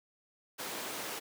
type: high-pass noise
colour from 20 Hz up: pink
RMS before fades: -40 dBFS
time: 0.58-1.2 s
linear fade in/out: 20 ms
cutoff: 340 Hz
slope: 12 dB/octave
effects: none